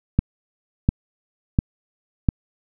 click train, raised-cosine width 5 ms, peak -3 dBFS, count 4, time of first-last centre 0.19-2.288 s, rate 1.43 Hz, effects none

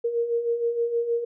sine beating tone pair, 463.9 / 470.3 Hz, A#4 / A#4, -8 / +15 cents, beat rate 6.4 Hz, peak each -30 / -23 dBFS, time 0.04-1.25 s, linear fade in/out 10 ms, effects none

